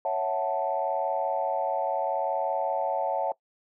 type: chord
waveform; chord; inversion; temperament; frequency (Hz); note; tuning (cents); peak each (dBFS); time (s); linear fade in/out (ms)
sine; F# minor seventh; second; equal; 554.4 / 659.3 / 740 / 880; C#5 / E5 / F#5 / A5; 0 / 0 / 0 / 0; -30; 0.05-3.32; 2
effects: noise-tail reverb RT60 0.1 s tail -21 dB re dry + tanh soft clip ceiling -14 dBFS